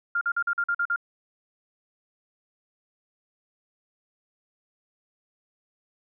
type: tone bursts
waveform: sine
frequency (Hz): 1400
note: F6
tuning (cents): +4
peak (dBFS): -22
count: 8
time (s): 0.15-0.961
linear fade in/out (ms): 5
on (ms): 62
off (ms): 45
effects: none